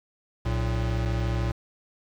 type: tone pair together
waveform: square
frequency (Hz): 60.4 / 114.18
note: B1 / A#2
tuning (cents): -38 / -35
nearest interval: major seventh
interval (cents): 1103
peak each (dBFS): -28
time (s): 0.45-1.52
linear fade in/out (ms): 10
effects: low-pass 5000 Hz 12 dB/octave + 8-bit